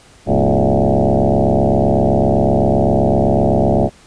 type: tone with frequency modulation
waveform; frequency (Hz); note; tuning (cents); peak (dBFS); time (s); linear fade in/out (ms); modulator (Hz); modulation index
sine; 224.4; A3; +34; -10; 0.26-3.9; 50; 67.8; 7.3
effects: pink hiss -46 dBFS RMS until 4.06 s + resampled to 22050 Hz